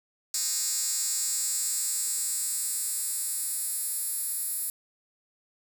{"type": "tone with high-pass filter sweep", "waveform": "10% pulse", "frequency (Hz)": 309.1, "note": "D#4", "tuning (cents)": -11, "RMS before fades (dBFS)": -30, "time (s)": [0.34, 4.7], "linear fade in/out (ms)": 2, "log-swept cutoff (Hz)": [6600, 11000], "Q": 2.7, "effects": []}